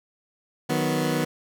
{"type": "chord", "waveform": "20% pulse", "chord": "B major", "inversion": "first", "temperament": "equal", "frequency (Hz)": [155.56, 185, 246.9], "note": ["D#3", "F#3", "B3"], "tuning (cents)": [0, 0, 0], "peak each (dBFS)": [-21, -25, -21], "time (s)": [0.69, 1.25], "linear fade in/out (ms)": 10, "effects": []}